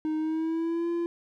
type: tone with pitch glide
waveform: triangle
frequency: 311.1 to 341.2 Hz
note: D#4 to F4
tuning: 0 to -40 cents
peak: -24 dBFS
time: 0.05-1.06 s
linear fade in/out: 0 ms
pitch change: +160 cents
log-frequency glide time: 0.17-0.89 s
effects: none